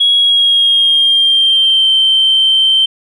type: tone with pitch glide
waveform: sine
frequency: 3322 to 3117 Hz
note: G#7 to G7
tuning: 0 to -11 cents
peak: -6 dBFS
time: 0-2.86 s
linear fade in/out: 10 ms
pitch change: -111 cents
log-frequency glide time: 0.15-1.89 s
effects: tanh soft clip ceiling -2 dBFS